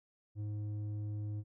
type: tone with low-pass filter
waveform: square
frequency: 104.8 Hz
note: G#2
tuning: 16 cents sharp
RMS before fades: -39 dBFS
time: 0.35-1.44 s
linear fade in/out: 50 ms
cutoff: 240 Hz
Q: 0.99
effects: none